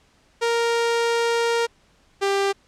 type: tone pair in turn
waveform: sawtooth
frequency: 466.2 / 395.5 Hz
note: A#4 / G4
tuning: 0 / +15 cents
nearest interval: minor third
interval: 285 cents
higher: first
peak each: -15 dBFS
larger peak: neither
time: 0.41-1.67 / 2.21-2.53 s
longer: first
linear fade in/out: 20 ms
effects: pink hiss -59 dBFS RMS until 2.67 s + low-pass 7000 Hz 12 dB/octave